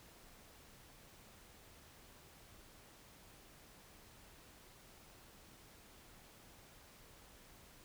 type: silence
effects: pink hiss -61 dBFS RMS until 7.84 s